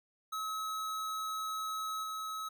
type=tone with level steps; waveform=square; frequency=1285 Hz; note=E6; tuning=45 cents flat; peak=-36 / -38 dBFS; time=0.32-2.49 s; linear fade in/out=10 ms; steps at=2.03 s; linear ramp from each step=10 ms; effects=none